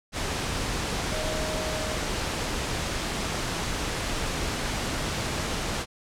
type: tone in noise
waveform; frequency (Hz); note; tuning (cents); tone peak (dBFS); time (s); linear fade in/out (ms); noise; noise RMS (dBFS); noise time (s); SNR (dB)
sine; 624; D#5; +5; -33; 1.1-1.99; 50; pink; -29; 0.12-5.86; -7
effects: low-pass 8000 Hz 12 dB/octave